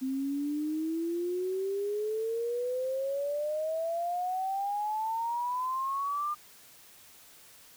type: exponential sweep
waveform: sine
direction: up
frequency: 260.1 to 1209 Hz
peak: -29 dBFS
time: 0.01-6.35 s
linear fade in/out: 20 ms
effects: white hiss -55 dBFS RMS until 7.76 s